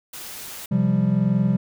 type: noise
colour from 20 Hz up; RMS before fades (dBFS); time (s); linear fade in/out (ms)
white; -36; 0.13-0.66; 5
type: chord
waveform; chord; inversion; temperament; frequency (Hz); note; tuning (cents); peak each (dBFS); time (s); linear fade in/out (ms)
triangle; C suspended fourth; none; equal; 130.81 / 174.61 / 196; C3 / F3 / G3; 0 / 0 / 0; -21 / -20 / -18; 0.71-1.57; 10
effects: none